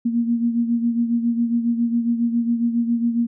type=beating tone pair; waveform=sine; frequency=233.5 / 240.8 Hz; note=A#3 / B3; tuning=+3 / -44 cents; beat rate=7.3 Hz; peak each=-18 / -25 dBFS; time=0.05-3.27 s; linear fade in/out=10 ms; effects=none